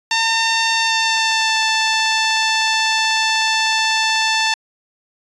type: tone with pitch glide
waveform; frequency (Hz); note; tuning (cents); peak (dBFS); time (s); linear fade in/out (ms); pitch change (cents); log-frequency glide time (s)
10% pulse; 905 to 883.8; A5 to A5; +48 to +7; -6; 0.11-4.54; 2; -41; 0.75-1.61
effects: resampled to 22050 Hz